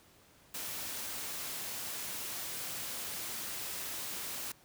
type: noise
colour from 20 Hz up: white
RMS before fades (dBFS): -40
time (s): 0.54-4.52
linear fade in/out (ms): 5
effects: pink hiss -62 dBFS RMS until 4.64 s + high-pass 60 Hz 12 dB/octave